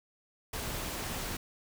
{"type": "noise", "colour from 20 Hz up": "pink", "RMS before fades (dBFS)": -37, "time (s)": [0.53, 1.37], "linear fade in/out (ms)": 5, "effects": []}